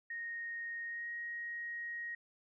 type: tone with pitch glide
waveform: sine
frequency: 1861 to 1881.5 Hz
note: A#6 to A#6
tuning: -3 to +16 cents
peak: -39 dBFS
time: 0.1-2.15 s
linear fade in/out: 5 ms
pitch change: +19 cents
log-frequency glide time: 0.86-1.09 s
effects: none